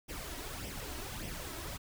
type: noise with flanger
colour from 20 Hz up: pink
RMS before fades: -42 dBFS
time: 0.08-1.78 s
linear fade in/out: 20 ms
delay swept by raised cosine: 0.35 to 3.15 ms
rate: 1.7 Hz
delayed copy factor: +0.65
effects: none